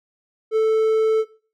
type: tone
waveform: triangle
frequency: 440 Hz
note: A4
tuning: in tune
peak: -12 dBFS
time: 0.51-1.25 s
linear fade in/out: 50 ms
effects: noise-tail reverb RT60 0.4 s tail -18 dB re dry + MP3 96 kbps